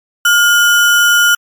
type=tone with sample-and-hold; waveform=sine; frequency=1418 Hz; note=F6; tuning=26 cents sharp; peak=-6 dBFS; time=0.25-1.35 s; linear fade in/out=5 ms; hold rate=4410 Hz; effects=MP3 96 kbps